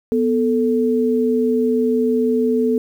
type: tone pair together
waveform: sine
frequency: 246.2 / 440 Hz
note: B3 / A4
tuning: -5 / 0 cents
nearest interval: minor seventh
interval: 1005 cents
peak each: -17 dBFS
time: 0.12-2.78 s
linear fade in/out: 0 ms
effects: 8-bit